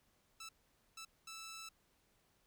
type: tone bursts at uneven times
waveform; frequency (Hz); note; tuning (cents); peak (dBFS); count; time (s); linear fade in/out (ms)
10% pulse; 1318.5; E6; 0; -40; 3; 0.4-0.49 / 0.97-1.05 / 1.27-1.69; 5
effects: pink hiss -75 dBFS RMS until 2.46 s